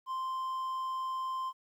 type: tone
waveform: triangle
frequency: 1044 Hz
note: C6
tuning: 4 cents flat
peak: -31 dBFS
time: 0.06-1.53 s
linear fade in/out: 50 ms
effects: 12-bit